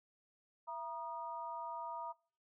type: tone with amplitude modulation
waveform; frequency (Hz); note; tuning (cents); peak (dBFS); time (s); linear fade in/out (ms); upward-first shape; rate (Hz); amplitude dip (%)
sine; 950; A#5; +33; -36; 0.67-2.13; 20; sine; 280; 90
effects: noise-tail reverb RT60 0.4 s tail -22 dB re dry